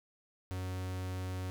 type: tone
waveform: 45% pulse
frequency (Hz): 92.5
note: F#2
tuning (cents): 0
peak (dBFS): -36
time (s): 0.51-1.5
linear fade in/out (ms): 0
effects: none